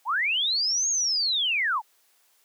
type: linear two-way sweep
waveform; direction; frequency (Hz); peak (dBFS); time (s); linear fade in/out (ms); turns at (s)
sine; up then down; 783 to 6660 to 783; -22; 0.05-1.82; 50; 0.89
effects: white hiss -64 dBFS RMS until 2.44 s + high-pass 400 Hz 12 dB/octave